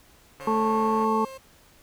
30% pulse tone with pitch glide, 537 to 531.4 Hz, C5 to C5, +45 to +27 cents, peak -36 dBFS, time 0.4-1.38 s, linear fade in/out 10 ms, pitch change -18 cents, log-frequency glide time 1.05-1.23 s
click train, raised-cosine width 0.5 ms, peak -28 dBFS, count 93, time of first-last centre 0.4-1.043 s, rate 143 Hz
harmonic tone, 220 Hz, A3, in tune, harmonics 1 / 2 / 4 / 5, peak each -26 / -26 / -26 / -26 dBFS, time 0.47-1.25 s, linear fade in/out 5 ms
effects pink hiss -56 dBFS RMS until 1.82 s

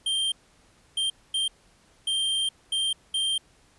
square tone bursts at uneven times, 3166 Hz, G7, 17 cents sharp, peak -24 dBFS, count 6, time 0.06-0.32 / 0.97-1.1 / 1.34-1.48 / 2.07-2.49 / 2.72-2.93 / 3.14-3.38 s, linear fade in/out 5 ms, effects pink hiss -60 dBFS RMS until 3.78 s + resampled to 24000 Hz

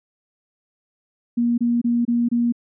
sine tone bursts, 237.5 Hz, A#3, 33 cents sharp, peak -16 dBFS, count 5, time 1.37-2.524 s, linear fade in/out 10 ms, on 210 ms, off 26 ms, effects none

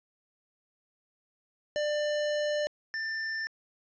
square tone pair in turn, 595 / 1783 Hz, D5 / A6, +22 / +22 cents, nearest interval octave + perfect fifth, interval 1900 cents, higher second, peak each -28 / -32 dBFS, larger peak first, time 1.76-2.67 / 2.94-3.47 s, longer first, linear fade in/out 0 ms, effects resampled to 16000 Hz + 11-bit

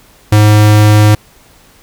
square tone, 105.7 Hz, G#2, 31 cents sharp, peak -4 dBFS, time 0.32-1.15 s, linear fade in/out 5 ms, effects pink hiss -44 dBFS RMS until 1.82 s

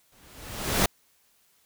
pink noise with exponential growth, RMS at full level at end -20 dBFS, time 0.12-0.86 s, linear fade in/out 5 ms, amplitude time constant 160 ms, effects white hiss -65 dBFS RMS until 1.65 s

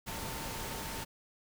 sine tone in noise, 900 Hz, A5, 39 cents sharp, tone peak -47 dBFS, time 0.06-1.05 s, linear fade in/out 20 ms, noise pink, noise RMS -40 dBFS, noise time 0.06-1.05 s, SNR -10 dB, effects none

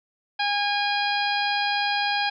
harmonic tone, 817 Hz, G#5, 29 cents flat, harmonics 1 / 2 / 3 / 4 / 5 / 6, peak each -25 / -28 / -30 / -31 / -32 / -33 dBFS, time 0.39-2.3 s, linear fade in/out 10 ms, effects none

